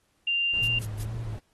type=tone; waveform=sine; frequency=2787 Hz; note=F7; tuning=4 cents flat; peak=-23 dBFS; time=0.27-0.79 s; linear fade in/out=5 ms
type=noise; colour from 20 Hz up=brown; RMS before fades=-40 dBFS; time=0.53-1.39 s; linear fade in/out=5 ms
type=tone with vibrato; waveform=sine; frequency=110 Hz; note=A2; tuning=in tune; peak=-31 dBFS; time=0.61-1.37 s; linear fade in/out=10 ms; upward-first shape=sine; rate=2.2 Hz; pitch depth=93 cents each way
type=noise bursts; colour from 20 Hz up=blue; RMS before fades=-39 dBFS; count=3; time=0.63-1.036 s; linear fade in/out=5 ms; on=42 ms; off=140 ms
effects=pink hiss -70 dBFS RMS until 1.53 s + AAC 32 kbps